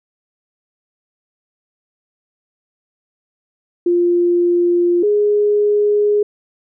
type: tone pair in turn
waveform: sine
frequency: 349.2 / 415.3 Hz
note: F4 / G#4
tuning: 0 / 0 cents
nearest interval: minor third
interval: 300 cents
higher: second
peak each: -11 dBFS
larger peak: neither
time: 3.86-5.03 / 5.03-6.23 s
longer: second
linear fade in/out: 5 ms
effects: none